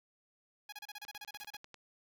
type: tone bursts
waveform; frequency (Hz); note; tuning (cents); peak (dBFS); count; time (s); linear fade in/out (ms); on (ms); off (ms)
10% pulse; 830.6; G#5; 0; -36; 14; 0.69-1.569; 5; 34; 31
type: click train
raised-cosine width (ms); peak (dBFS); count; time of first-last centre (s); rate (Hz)
0.2; -32; 8; 1.05-1.743; 10.1
type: noise with exponential decay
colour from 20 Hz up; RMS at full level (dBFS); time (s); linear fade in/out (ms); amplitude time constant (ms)
white; -47; 1.4-1.47; 0; 15
effects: none

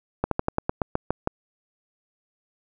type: slowing click train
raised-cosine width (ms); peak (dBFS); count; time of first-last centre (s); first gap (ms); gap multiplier
1; -8; 10; 0.24-1.274; 73; 1.11
effects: none

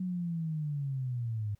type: linear sweep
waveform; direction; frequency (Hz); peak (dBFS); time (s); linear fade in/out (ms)
sine; down; 186 to 101.1; -31; 0-1.55; 5
effects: pink hiss -74 dBFS RMS until 1.59 s

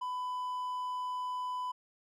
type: tone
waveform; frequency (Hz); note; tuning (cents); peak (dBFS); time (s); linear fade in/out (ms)
triangle; 1000; B5; +21; -32; 0.01-1.72; 10
effects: none

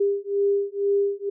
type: beating tone pair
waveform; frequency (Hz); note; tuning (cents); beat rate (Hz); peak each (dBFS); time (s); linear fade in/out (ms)
sine; 400 / 402.1; G4 / G4; +35 / +44; 2.1; -23; 0-1.3; 10
effects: none

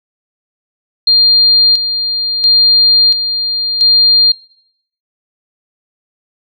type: tone with tremolo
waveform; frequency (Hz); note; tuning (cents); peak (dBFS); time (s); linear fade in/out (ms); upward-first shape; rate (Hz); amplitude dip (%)
sine; 4200; C8; +6; -5; 1.07-4.32; 5; square; 0.73; 60
effects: noise-tail reverb RT60 0.7 s tail -23 dB re dry

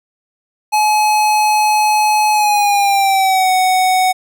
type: tone with pitch glide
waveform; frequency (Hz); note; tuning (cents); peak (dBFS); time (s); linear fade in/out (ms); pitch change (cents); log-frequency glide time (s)
square; 850 to 744.3; G#5 to F#5; +40 to +10; -11; 0.72-4.13; 20; -230; 2.33-3.51
effects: none

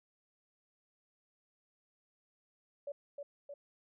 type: tone with echo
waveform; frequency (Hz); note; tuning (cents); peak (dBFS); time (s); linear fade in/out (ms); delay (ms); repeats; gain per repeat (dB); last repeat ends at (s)
sine; 571; D5; -49; -38; 2.87-2.92; 5; 310; 2; -3; 3.54
effects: none

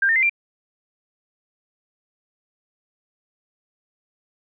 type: tone with pitch steps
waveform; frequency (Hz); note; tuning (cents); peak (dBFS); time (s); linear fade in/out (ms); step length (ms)
sine; 1591 / 1817.1 / 2075 / 2370; G6 / A#6 / C7 / D7; +25 / -45 / -15 / +15; -15; 0.02-0.296; 5; 69
effects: none

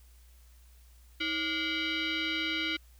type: tone with frequency modulation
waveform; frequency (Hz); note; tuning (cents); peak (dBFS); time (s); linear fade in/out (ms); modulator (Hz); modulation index
sine; 320; D#4; +49; -29; 1.2-2.77; 10; 872; 4
effects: added 60 Hz sine -54 dBFS peak until 2.99 s + white hiss -65 dBFS RMS until 2.99 s

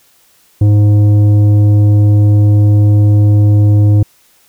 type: tone with tanh clipping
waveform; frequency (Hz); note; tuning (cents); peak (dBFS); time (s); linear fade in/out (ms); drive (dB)
sine; 103.83; G#2; 0; -6; 0.61-4.03; 5; 9
effects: white hiss -50 dBFS RMS until 4.48 s

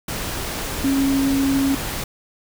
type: tone in noise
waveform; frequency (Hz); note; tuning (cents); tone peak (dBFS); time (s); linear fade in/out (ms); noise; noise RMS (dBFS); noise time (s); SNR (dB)
sine; 273.1; C#4; -26; -16; 0.84-1.75; 5; pink; -27; 0.08-2.04; +8
effects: none

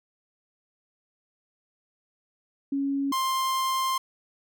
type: tone pair in turn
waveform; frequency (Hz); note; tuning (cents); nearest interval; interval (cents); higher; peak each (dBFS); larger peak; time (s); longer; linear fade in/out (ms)
sine / 45% pulse; 277.2 / 1051.7; C#4 / C6; 0 / +9; octave + major seventh; 2309; second; -24; neither; 2.72-3.12 / 3.12-3.98; second; 5
effects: none

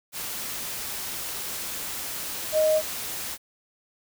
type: tone in noise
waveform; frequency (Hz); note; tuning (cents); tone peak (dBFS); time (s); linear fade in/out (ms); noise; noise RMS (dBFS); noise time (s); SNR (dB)
sine; 622; D#5; -1; -18; 2.52-2.82; 50; white; -33; 0.12-3.38; +12
effects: none

